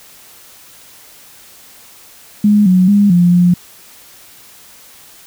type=tone with pitch steps; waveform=sine; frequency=208 / 183.6 / 203.6 / 175.5 / 176.9 Hz; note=G#3 / F#3 / G#3 / F3 / F3; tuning=+3 / -13 / -34 / +9 / +23 cents; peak=-6 dBFS; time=2.44-3.54 s; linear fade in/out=5 ms; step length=220 ms; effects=white hiss -41 dBFS RMS until 5.26 s